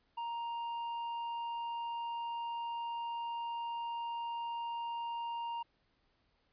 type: tone with hard clipping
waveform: sine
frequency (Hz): 935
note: A#5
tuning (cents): +5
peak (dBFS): -38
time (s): 0.17-5.63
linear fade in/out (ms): 10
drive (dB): 5
effects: pink hiss -75 dBFS RMS until 6.52 s + resampled to 11025 Hz